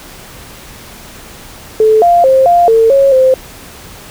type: tone with pitch steps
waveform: sine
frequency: 435.9 / 695 / 529 / 697 / 451.2 / 549 / 521 Hz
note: A4 / F5 / C5 / F5 / A4 / C#5 / C5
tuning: -16 / -9 / +19 / -4 / +44 / -17 / -7 cents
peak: -4 dBFS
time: 1.8-3.34 s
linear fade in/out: 2 ms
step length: 220 ms
effects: pink hiss -33 dBFS RMS until 4.1 s